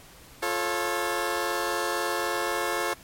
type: chord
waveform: 15% pulse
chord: F augmented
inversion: none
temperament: just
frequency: 349.2 / 436.5 / 545.7 Hz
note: F4 / A4 / C#5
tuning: 0 / -14 / -27 cents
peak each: -24 dBFS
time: 0.42-2.94 s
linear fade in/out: 10 ms
effects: pink hiss -50 dBFS RMS until 3.03 s + MP3 64 kbps